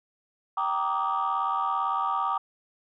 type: chord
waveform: sine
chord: Eb major seventh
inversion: first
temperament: just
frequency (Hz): 777.8 / 933.4 / 1166.7 / 1244.5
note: G5 / Bb5 / D6 / Eb6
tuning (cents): -14 / +2 / -12 / 0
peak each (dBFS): -30 / -30 / -27 / -30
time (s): 0.57-2.38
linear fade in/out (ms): 5
effects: tanh soft clip ceiling -18 dBFS